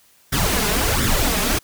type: noise with flanger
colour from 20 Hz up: pink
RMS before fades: -19 dBFS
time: 0.32-1.59 s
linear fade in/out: 10 ms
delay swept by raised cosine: 0.56 to 4.86 ms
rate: 1.4 Hz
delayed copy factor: +0.7
effects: white hiss -55 dBFS RMS until 1.63 s